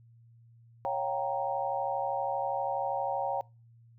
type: chord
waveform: sine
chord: G half-diminished seventh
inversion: second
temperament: equal with one note detuned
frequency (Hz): 554.4 / 711.5 / 784 / 932.3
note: Db5 / F5 / G5 / Bb5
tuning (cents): 0 / +32 / 0 / 0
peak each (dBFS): -34 / -37 / -33 / -35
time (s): 0.85-3.41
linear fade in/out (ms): 0
effects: noise-tail reverb RT60 0.3 s tail -24 dB re dry + added 116 Hz sine -55 dBFS peak until 3.98 s